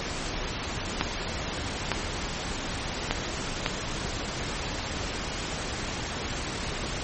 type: clicks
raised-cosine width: 0.3 ms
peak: -7 dBFS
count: 4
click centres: 1.011 / 1.917 / 3.11 / 3.662 s
effects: pink hiss -32 dBFS RMS until 7.03 s + MP3 32 kbps